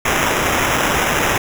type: noise with sample-and-hold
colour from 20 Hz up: violet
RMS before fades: -17 dBFS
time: 0.05-1.38 s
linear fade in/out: 5 ms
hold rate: 4410 Hz
effects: none